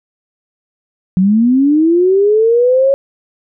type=linear sweep; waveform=sine; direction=up; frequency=178.9 to 554.4 Hz; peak=-7 dBFS; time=1.17-2.94 s; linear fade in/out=0 ms; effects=none